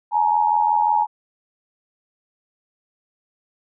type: tone pair together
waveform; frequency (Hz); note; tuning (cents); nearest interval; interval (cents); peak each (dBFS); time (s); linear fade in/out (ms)
sine; 849.5 / 935; G#5 / A#5; +39 / +5; major second; 166; -17 / -19; 0.11-1.07; 50
effects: none